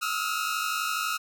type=tone cluster; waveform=sawtooth; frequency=1264 / 1316 / 1411 Hz; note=D#6 / E6 / F6; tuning=+27 / -3 / +17 cents; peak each=-28 dBFS; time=0.01-1.18 s; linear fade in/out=20 ms; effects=none